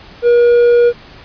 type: tone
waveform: triangle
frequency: 478.2 Hz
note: A#4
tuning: 44 cents sharp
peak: -4 dBFS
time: 0.22-0.93 s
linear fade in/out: 50 ms
effects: pink hiss -38 dBFS RMS until 1.24 s + resampled to 11025 Hz

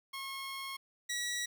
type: tone pair in turn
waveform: 15% pulse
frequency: 1084 / 1928.1 Hz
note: C#6 / B6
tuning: -39 / -42 cents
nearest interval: minor seventh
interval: 997 cents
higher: second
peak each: -33 / -28 dBFS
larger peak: second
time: 0.13-0.77 / 1.09-1.46 s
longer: first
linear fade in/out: 10 ms
effects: 11-bit

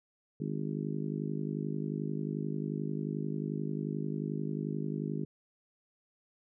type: harmonic tone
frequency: 51.3 Hz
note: G#1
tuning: 21 cents flat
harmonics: 3 / 4 / 5 / 6 / 7 / 8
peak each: -36 / -38 / -40 / -42 / -43 / -44 dBFS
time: 0.4-5.25 s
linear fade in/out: 5 ms
effects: none

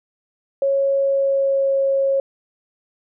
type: tone with pitch glide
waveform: sine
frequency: 550 to 545.3 Hz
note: C#5 to C#5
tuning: -14 to -29 cents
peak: -15 dBFS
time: 0.62-2.2 s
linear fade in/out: 2 ms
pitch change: -15 cents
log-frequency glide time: 1-1.76 s
effects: none

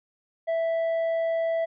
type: tone with tanh clipping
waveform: triangle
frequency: 659.3 Hz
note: E5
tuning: in tune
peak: -24 dBFS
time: 0.47-1.66 s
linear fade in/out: 20 ms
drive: 9 dB
effects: none

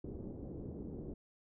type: low-pass noise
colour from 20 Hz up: white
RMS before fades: -45 dBFS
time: 0.04-1.14 s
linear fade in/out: 5 ms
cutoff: 390 Hz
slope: 24 dB/octave
effects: none

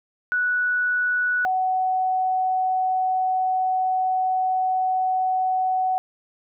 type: tone pair in turn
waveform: sine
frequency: 1475 / 747.4 Hz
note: F#6 / F#5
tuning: -6 / +17 cents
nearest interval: octave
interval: 1177 cents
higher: first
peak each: -19 dBFS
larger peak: neither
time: 0.32-1.45 / 1.45-5.98 s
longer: second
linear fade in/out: 0 ms
effects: none

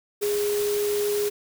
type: tone in noise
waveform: sine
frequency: 413.3 Hz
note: G#4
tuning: 8 cents flat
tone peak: -22 dBFS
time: 0.21-1.3 s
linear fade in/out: 20 ms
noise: white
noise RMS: -33 dBFS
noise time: 0.21-1.3 s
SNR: +8 dB
effects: none

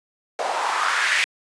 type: noise with band-pass filter sweep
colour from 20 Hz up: white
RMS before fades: -22 dBFS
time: 0.39-1.24 s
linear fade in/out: 0 ms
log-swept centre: 620 to 2200 Hz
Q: 2.7
effects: high-pass 400 Hz 12 dB/octave + resampled to 22050 Hz

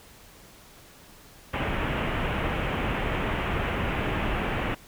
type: low-pass noise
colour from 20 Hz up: pink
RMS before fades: -28 dBFS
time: 1.53-4.75 s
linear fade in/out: 10 ms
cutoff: 3000 Hz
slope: 48 dB/octave
effects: pink hiss -51 dBFS RMS until 4.87 s

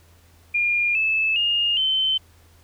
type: tone with pitch steps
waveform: sine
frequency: 2413 / 2616 / 2837 / 3076 Hz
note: D7 / E7 / F7 / G7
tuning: +46 / -14 / +27 / -33 cents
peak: -18 dBFS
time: 0.54-2.18 s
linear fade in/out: 10 ms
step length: 410 ms
effects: added 84 Hz sine -52 dBFS peak until 2.63 s + pink hiss -57 dBFS RMS until 2.63 s

